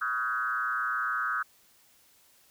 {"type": "tone with frequency modulation", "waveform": "sine", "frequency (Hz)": 1387, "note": "F6", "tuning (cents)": -12, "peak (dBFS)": -27, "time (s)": [0.01, 1.43], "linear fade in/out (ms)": 10, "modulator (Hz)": 126, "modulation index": 1.6, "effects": ["white hiss -62 dBFS RMS until 2.5 s"]}